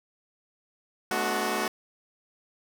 10% pulse chord, B minor seventh, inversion third, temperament equal with one note detuned, 215.6 / 246.9 / 293.7 / 370 Hz, A3 / B3 / D4 / F#4, -35 / 0 / 0 / 0 cents, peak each -23 / -27 / -27 / -21 dBFS, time 1.11-1.68 s, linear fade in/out 2 ms, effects none

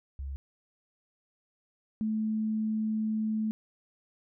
sine tone pair in turn, 68.5 / 217.5 Hz, C#2 / A3, -20 / -20 cents, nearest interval octave + minor sixth, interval 2000 cents, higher second, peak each -34 / -27 dBFS, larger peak second, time 0.19-0.36 / 2.01-3.51 s, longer second, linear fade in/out 0 ms, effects none

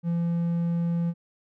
triangle tone, 170 Hz, F3, 46 cents flat, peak -21 dBFS, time 0.03-1.14 s, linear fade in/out 50 ms, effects none

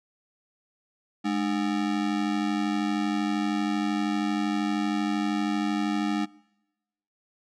square ring-modulated tone, 256.1 Hz, C4, 37 cents flat, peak -22 dBFS, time 1.24-6.26 s, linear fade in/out 20 ms, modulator 46.4 Hz, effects noise-tail reverb RT60 1.0 s tail -24 dB re dry + low-pass 5000 Hz 12 dB/octave

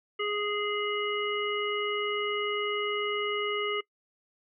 harmonic tone, 415.3 Hz, G#4, in tune, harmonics 1 / 3 / 5 / 7, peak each -31 / -34 / -35 / -36 dBFS, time 0.19-3.81 s, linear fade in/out 10 ms, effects noise-tail reverb RT60 0.1 s tail -22 dB re dry

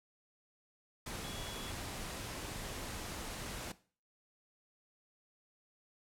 sine tone in noise, 3365 Hz, G#7, 22 cents sharp, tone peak -49 dBFS, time 1.24-1.71 s, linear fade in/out 5 ms, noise pink, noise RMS -43 dBFS, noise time 1.06-3.72 s, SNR -9 dB, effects noise-tail reverb RT60 0.4 s tail -17 dB re dry + low-pass 12000 Hz 12 dB/octave

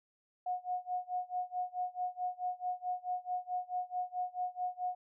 sine tone with tremolo, 726 Hz, F#5, 33 cents flat, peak -31 dBFS, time 0.46-4.95 s, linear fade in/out 5 ms, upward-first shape sine, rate 4.6 Hz, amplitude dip 95%, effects none

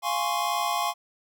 square chord, Db major seventh, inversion first, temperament equal, 698.5 / 830.6 / 1046.5 / 1108.7 Hz, F5 / Ab5 / C6 / Db6, 0 / 0 / 0 / 0 cents, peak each -31 dBFS, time 0.02-0.94 s, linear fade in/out 50 ms, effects none

